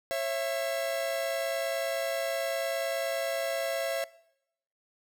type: tone pair together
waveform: 45% pulse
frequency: 546 / 665.2 Hz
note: C#5 / E5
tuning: -26 / +16 cents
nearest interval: minor third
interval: 342 cents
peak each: -32 / -31 dBFS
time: 0.11-4.04 s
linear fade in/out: 0 ms
effects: noise-tail reverb RT60 0.8 s tail -21 dB re dry